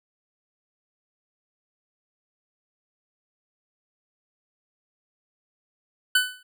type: tone with exponential decay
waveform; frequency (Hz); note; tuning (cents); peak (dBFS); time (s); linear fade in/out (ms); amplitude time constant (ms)
25% pulse; 1500; F#6; +23; -11; 6.15-6.43; 5; 59
effects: none